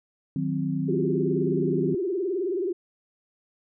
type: chord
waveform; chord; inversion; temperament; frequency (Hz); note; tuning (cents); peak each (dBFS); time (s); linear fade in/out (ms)
sine; C diminished; first; equal; 155.56 / 185 / 261.6; Eb3 / Gb3 / C4; 0 / 0 / 0; -28 / -30 / -28; 0.36-1.95; 2
type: tone with vibrato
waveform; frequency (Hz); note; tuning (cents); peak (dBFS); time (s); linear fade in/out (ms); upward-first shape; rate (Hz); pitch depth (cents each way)
sine; 370; F#4; 0; -24; 0.88-2.73; 10; triangle; 19; 190
effects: none